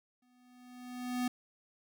square tone with exponential growth, 248.4 Hz, B3, 10 cents sharp, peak -30 dBFS, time 0.22-1.28 s, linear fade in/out 5 ms, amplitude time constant 230 ms, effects none

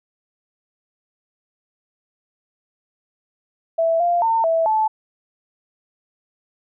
sine tone with pitch steps, 659 / 696 / 905 / 656 / 871 Hz, E5 / F5 / A5 / E5 / A5, -1 / -6 / +48 / -9 / -18 cents, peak -15 dBFS, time 3.78-4.88 s, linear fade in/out 10 ms, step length 220 ms, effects none

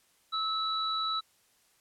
sine tone pair together, 1300 / 3929 Hz, E6 / B7, -24 / -10 cents, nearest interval octave + perfect fifth, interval 1914 cents, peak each -31 / -32 dBFS, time 0.32-1.21 s, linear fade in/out 20 ms, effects white hiss -67 dBFS RMS until 1.8 s + low-pass 12000 Hz 12 dB/octave

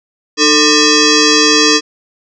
sine tone with frequency modulation, 2551 Hz, D#7, 43 cents sharp, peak -6 dBFS, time 0.37-1.81 s, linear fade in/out 50 ms, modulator 749 Hz, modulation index 4.7, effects none

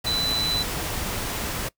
sine tone in noise, 3993 Hz, B7, 18 cents sharp, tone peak -23 dBFS, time 0.06-0.63 s, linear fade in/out 10 ms, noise pink, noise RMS -29 dBFS, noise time 0.04-1.69 s, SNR +3 dB, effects noise-tail reverb RT60 0.1 s tail -21 dB re dry

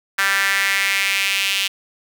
sawtooth tone with high-pass filter sweep, 196 Hz, G3, in tune, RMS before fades -19 dBFS, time 0.18-1.68 s, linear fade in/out 10 ms, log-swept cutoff 1600 to 2900 Hz, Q 3.3, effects none

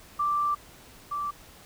sine tone pair in turn, 1174.7 / 1166.6 Hz, D6 / D6, 0 / -12 cents, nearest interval unison, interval 12 cents, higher first, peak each -23 / -28 dBFS, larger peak first, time 0.19-0.55 / 1.11-1.31 s, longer first, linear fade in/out 10 ms, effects pink hiss -51 dBFS RMS until 1.65 s

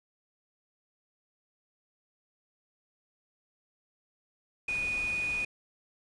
sine tone in noise, 2470 Hz, D#7, 13 cents flat, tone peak -29 dBFS, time 4.68-5.45 s, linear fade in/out 5 ms, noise pink, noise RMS -44 dBFS, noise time 4.68-5.45 s, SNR +12 dB, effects resampled to 22050 Hz

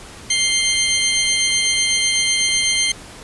20% pulse tone pair together, 2100 / 3146 Hz, C7 / G7, +6 / +6 cents, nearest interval perfect fifth, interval 700 cents, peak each -13 dBFS, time 0.3-2.92 s, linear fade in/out 5 ms, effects pink hiss -38 dBFS RMS until 3.23 s + resampled to 24000 Hz

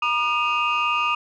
sine tone cluster, 955 / 1215 / 2522 / 2786 Hz, A#5 / D#6 / D#7 / F7, +42 / -42 / +23 / -5 cents, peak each -27 / -21 / -25 / -26 dBFS, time 0.02-1.15 s, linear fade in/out 5 ms, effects tanh soft clip ceiling -12 dBFS

